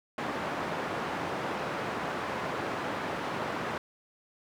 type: band-pass noise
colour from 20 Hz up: white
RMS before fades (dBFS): -34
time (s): 0.18-3.78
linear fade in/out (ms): 2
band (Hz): 130 to 1200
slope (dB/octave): 12
effects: none